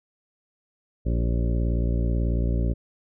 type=harmonic tone with a mistuned harmonic; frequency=58.27 Hz; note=A#1; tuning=in tune; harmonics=1 / 2 / 3 / 4 / 5 / 6 / 7 / 9 / 10; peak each=-22 / -28 / -32 / -34 / -36 / -38 / -39 / -41 / -42 dBFS; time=1.05-2.74 s; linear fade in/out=20 ms; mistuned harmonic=7; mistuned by=+15 cents; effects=none